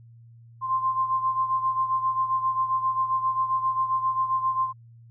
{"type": "beating tone pair", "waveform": "sine", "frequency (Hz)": [1046.5, 1054], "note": ["C6", "C6"], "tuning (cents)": [0, 12], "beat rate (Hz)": 7.5, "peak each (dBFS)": [-23, -29], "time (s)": [0.61, 4.73], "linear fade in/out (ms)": 50, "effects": ["added 116 Hz sine -47 dBFS peak until 5.1 s"]}